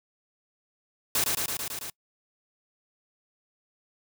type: noise with echo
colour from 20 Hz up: white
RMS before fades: -25 dBFS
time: 1.15-1.24 s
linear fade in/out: 2 ms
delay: 110 ms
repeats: 6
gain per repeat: -2 dB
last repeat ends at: 1.9 s
effects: noise-tail reverb RT60 0.1 s tail -26 dB re dry